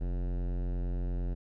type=tone with hard clipping; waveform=sine; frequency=44.37 Hz; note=F1; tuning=28 cents sharp; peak=-32 dBFS; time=0-1.35 s; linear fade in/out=20 ms; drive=18 dB; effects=none